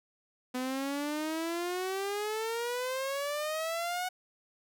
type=exponential sweep; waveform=sawtooth; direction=up; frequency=250.2 to 740 Hz; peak=-28 dBFS; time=0.54-4.09 s; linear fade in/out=10 ms; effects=none